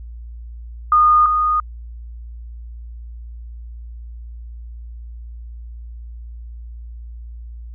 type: tone pair in turn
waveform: sine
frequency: 1225 / 1232.8 Hz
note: D#6 / D#6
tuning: -27 / -16 cents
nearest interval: unison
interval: 11 cents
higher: second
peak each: -9 / -14 dBFS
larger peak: first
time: 0.92-1.26 / 1.26-1.6 s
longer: neither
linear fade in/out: 2 ms
effects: added 58 Hz sine -31 dBFS peak until 7.74 s